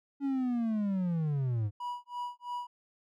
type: linear sweep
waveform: triangle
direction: down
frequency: 282.6 to 98.9 Hz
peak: -26 dBFS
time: 0.2-1.71 s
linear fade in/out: 50 ms
type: tone with tremolo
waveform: triangle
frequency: 974 Hz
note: B5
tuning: 24 cents flat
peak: -31 dBFS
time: 1.8-2.67 s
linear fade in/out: 5 ms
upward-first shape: sine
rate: 3 Hz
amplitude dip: 100%
effects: none